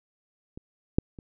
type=clicks; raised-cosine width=3 ms; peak=-27 / -7 / -29 dBFS; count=3; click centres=0.575 / 0.985 / 1.188 s; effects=none